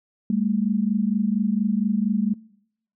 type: tone pair together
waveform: sine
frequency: 200 / 224.3 Hz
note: G3 / A3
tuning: +35 / +34 cents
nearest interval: major second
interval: 199 cents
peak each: -22 dBFS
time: 0.3-2.34 s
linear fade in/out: 2 ms
effects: noise-tail reverb RT60 0.8 s tail -23 dB re dry